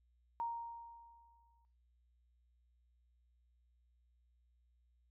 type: tone with exponential decay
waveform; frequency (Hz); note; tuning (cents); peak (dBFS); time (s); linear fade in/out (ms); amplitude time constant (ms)
sine; 932.3; A#5; 0; -35; 0.4-1.65; 0; 270
effects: noise-tail reverb RT60 1.0 s tail -24 dB re dry + added 60 Hz sine -70 dBFS peak until 5.1 s